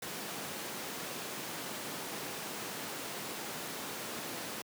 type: high-pass noise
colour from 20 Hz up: pink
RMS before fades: -41 dBFS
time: 0.02-4.62 s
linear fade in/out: 5 ms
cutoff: 190 Hz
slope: 12 dB/octave
effects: high-pass 100 Hz 12 dB/octave